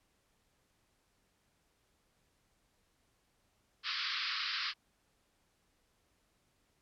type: band-pass noise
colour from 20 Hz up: white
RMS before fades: -37 dBFS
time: 3.83-4.74 s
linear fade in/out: 50 ms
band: 1100 to 5100 Hz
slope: 96 dB/octave
effects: pink hiss -75 dBFS RMS until 6.81 s + low-pass 12000 Hz 12 dB/octave